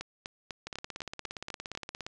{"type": "two click trains", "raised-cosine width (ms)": 0.2, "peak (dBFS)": [-20, -21], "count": [8, 25], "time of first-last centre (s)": [[0.01, 1.751], [0.67, 2.065]], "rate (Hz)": [4.02, 17.2], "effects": ["resampled to 22050 Hz"]}